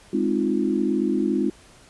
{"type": "chord", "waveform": "sine", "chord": "F minor seventh", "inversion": "first", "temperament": "equal", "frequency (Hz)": [207.7, 261.6, 311.1, 349.2], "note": ["Ab3", "C4", "Eb4", "F4"], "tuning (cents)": [0, 0, 0, 0], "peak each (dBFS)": -25, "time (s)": [0.13, 1.5], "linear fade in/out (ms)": 5, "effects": ["pink hiss -51 dBFS RMS until 1.89 s", "resampled to 24000 Hz"]}